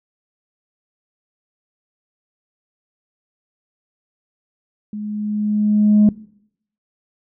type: tone with level ramp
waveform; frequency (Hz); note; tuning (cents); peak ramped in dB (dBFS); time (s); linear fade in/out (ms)
sine; 210; G#3; +19; -25 to -5; 4.93-6.09; 2
effects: noise-tail reverb RT60 0.7 s tail -22 dB re dry + tanh soft clip ceiling -6 dBFS